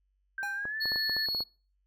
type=tone with pitch glide; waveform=sine; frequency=1568 to 1760 Hz; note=G6 to A6; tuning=0 to 0 cents; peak=-32 dBFS; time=0.38-1.26 s; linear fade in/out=2 ms; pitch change=+200 cents; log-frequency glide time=0.54-0.77 s
type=tone with exponential decay; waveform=square; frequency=816 Hz; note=G#5; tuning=31 cents flat; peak=-35 dBFS; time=0.43-0.75 s; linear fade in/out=0 ms; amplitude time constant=68 ms
type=clicks; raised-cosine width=1 ms; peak=-27 dBFS; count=9; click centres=0.654 / 0.856 / 0.919 / 0.959 / 1.096 / 1.166 / 1.287 / 1.348 / 1.406 s
type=tone; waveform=triangle; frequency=4355 Hz; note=C#8; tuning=31 cents flat; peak=-28 dBFS; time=0.8-1.44 s; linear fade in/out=20 ms
effects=noise-tail reverb RT60 0.4 s tail -25 dB re dry + added 48 Hz sine -70 dBFS peak until 1.86 s